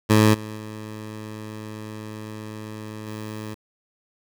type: tone with level steps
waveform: 15% pulse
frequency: 107.8 Hz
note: A2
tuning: 35 cents flat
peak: -7 / -26 / -28 / -25 dBFS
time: 0.09-3.55 s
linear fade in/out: 20 ms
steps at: 0.33 / 0.56 / 3.06 s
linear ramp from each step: 20 ms
effects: 8-bit